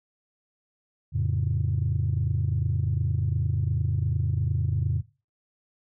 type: chord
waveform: sine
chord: F augmented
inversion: none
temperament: equal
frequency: 87.31 / 110 / 138.59 Hz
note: F2 / A2 / C#3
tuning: 0 / 0 / 0 cents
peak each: -26 dBFS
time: 1.12-5.03 s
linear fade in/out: 50 ms
effects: noise-tail reverb RT60 0.3 s tail -19 dB re dry + tanh soft clip ceiling -16 dBFS